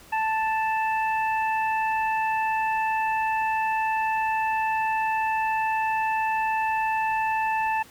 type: harmonic tone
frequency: 880 Hz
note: A5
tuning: in tune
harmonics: 1 / 2 / 3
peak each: -23 / -31 / -32 dBFS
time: 0.12-7.83 s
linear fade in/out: 10 ms
effects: pink hiss -50 dBFS RMS until 7.9 s